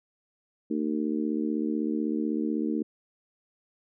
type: harmonic tone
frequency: 76 Hz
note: D#2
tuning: 40 cents flat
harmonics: 3 / 4 / 5 / 6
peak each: -29 / -29 / -35 / -38 dBFS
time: 0.7-2.83 s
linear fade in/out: 10 ms
effects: none